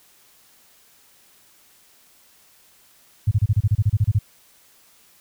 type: tone bursts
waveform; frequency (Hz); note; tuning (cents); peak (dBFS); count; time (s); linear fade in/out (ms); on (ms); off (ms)
sine; 104.3; G#2; +8; -13; 13; 3.27-4.19; 10; 44; 29
effects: white hiss -55 dBFS RMS until 5.2 s